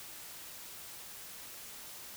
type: silence
effects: white hiss -48 dBFS RMS until 2.16 s